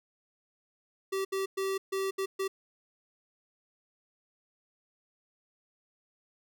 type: tone bursts at uneven times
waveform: square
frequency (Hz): 386.5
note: G4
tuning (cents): -24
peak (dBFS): -30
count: 6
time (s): 1.12-1.25 / 1.32-1.46 / 1.57-1.78 / 1.92-2.11 / 2.18-2.26 / 2.39-2.48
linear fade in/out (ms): 10
effects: none